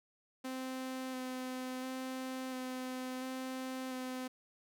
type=tone with vibrato; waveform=sawtooth; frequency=257.9 Hz; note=C4; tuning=25 cents flat; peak=-35 dBFS; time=0.44-4.28 s; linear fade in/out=10 ms; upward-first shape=square; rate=0.72 Hz; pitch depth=12 cents each way; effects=none